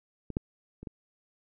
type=clicks; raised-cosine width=3 ms; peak=-24 / -15 / -30 / -25 dBFS; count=4; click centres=0.303 / 0.369 / 0.83 / 0.872 s; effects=none